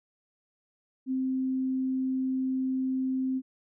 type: tone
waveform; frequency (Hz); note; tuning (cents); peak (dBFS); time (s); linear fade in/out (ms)
sine; 261.1; C4; -3; -26; 1.06-3.42; 50
effects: none